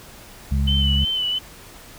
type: harmonic tone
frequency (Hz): 68.8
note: C#2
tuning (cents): -12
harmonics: 1 / 2 / 3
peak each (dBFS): -18 / -25 / -27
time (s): 0.51-1.05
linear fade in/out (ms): 10
type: tone with vibrato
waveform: sine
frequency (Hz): 3023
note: F#7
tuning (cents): +36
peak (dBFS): -20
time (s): 0.67-1.39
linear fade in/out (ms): 10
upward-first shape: sine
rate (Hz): 2.9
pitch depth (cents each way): 41
effects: pink hiss -43 dBFS RMS until 1.98 s